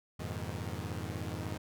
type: chord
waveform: sawtooth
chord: F half-diminished seventh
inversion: none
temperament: equal with one note detuned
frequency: 87.31 / 103.83 / 120.3 / 155.56 Hz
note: F2 / Ab2 / Cb3 / Eb3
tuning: 0 / 0 / -45 / 0 cents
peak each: -37 / -37 / -40 / -40 dBFS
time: 0.19-1.58 s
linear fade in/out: 10 ms
effects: none